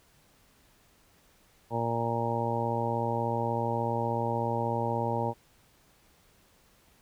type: harmonic tone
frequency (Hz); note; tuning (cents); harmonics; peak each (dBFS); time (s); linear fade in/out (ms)
116.54; A#2; 0; 1 / 2 / 3 / 4 / 5 / 6 / 7 / 8; -33 / -36 / -38 / -35 / -35 / -44 / -34 / -34; 1.7-5.34; 50
effects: pink hiss -63 dBFS RMS until 7.01 s